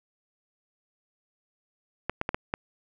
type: clicks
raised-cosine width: 0.5 ms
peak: -12 dBFS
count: 5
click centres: 2.096 / 2.214 / 2.291 / 2.345 / 2.539 s
effects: none